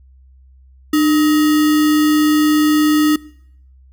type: tone with sample-and-hold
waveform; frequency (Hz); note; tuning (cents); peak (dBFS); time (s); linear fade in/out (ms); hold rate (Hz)
sine; 302.8; D#4; -47; -10; 0.93-3.16; 5; 1575
effects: noise-tail reverb RT60 0.7 s tail -22 dB re dry + added 65 Hz sine -43 dBFS peak until 3.92 s